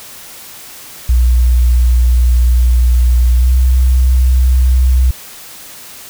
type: tone with pitch glide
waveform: sine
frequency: 60.7 to 63.42 Hz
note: B1 to B1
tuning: -29 to +47 cents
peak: -6 dBFS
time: 1.09-5.11 s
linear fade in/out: 5 ms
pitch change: +76 cents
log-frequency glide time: 3.36-3.51 s
effects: white hiss -33 dBFS RMS until 6.09 s